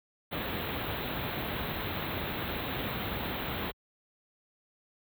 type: band-stop noise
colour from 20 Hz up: pink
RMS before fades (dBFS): -34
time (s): 0.31-3.72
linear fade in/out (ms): 20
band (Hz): 4000 to 13000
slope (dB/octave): 96
effects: high-pass 60 Hz 12 dB/octave